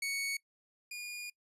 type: tone pair in turn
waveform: sawtooth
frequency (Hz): 2224 / 2435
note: C#7 / D#7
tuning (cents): +5 / -38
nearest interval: major second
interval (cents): 157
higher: second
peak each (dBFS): -30 / -37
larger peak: first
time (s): 0.02-0.37 / 0.91-1.3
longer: second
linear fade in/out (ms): 5
effects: noise-tail reverb RT60 0.1 s tail -23 dB re dry + resampled to 32000 Hz